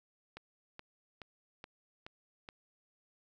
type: click train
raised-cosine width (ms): 0.3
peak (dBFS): -30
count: 6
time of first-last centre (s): 0.37-2.489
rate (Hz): 2.36
effects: 12-bit